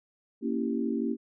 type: chord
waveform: sine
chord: A# diminished seventh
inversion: none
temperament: equal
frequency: 233.1 / 277.2 / 329.6 / 392 Hz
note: A#3 / C#4 / E4 / G4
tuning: 0 / 0 / 0 / 0 cents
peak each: -30 / -32 / -34 / -35 dBFS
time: 0.41-1.17 s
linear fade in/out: 50 ms
effects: none